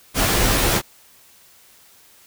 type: noise with comb filter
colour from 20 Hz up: pink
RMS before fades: -18 dBFS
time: 0.14-0.82 s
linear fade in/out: 50 ms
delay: 13 ms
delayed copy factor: -0.7
effects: white hiss -51 dBFS RMS until 2.26 s